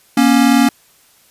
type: tone pair together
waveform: square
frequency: 237.2 / 277.2 Hz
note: A#3 / C#4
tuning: +30 / 0 cents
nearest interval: minor third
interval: 270 cents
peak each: -12 dBFS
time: 0.17-0.69 s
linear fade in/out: 5 ms
effects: white hiss -51 dBFS RMS until 1.3 s + resampled to 32000 Hz